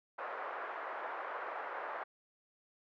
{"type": "band-pass noise", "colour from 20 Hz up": "white", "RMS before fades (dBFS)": -42, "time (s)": [0.18, 2.04], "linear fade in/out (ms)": 10, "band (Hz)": [470, 1500], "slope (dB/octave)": 24, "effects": []}